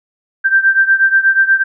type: beating tone pair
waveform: sine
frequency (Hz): 1568 / 1576.3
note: G6 / G6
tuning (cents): 0 / +9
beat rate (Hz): 8.3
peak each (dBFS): -10 / -13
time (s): 0.44-1.64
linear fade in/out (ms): 20
effects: none